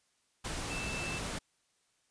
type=tone in noise; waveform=sine; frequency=2649 Hz; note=E7; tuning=8 cents sharp; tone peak=-39 dBFS; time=0.7-1.19 s; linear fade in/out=10 ms; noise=pink; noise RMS=-38 dBFS; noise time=0.44-1.39 s; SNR=-4 dB; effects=white hiss -74 dBFS RMS until 2.1 s + resampled to 22050 Hz